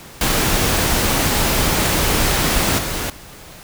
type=noise with level steps; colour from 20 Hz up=pink; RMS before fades=-17 / -23 dBFS; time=0.21-3.1 s; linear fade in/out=2 ms; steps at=2.78 s; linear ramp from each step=10 ms; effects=pink hiss -39 dBFS RMS until 3.63 s